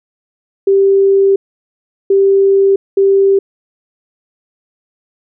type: tone bursts at uneven times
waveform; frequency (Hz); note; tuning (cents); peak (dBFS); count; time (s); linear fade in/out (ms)
sine; 392; G4; 0; -6; 3; 0.67-1.36 / 2.1-2.76 / 2.97-3.39; 5
effects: none